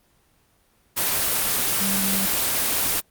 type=tone in noise; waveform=sine; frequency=194.6 Hz; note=G3; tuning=12 cents flat; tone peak=-26 dBFS; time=1.8-2.27 s; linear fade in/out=20 ms; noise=white; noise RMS=-22 dBFS; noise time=0.96-3.01 s; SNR=-7 dB; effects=pink hiss -62 dBFS RMS until 3.1 s + Opus 24 kbps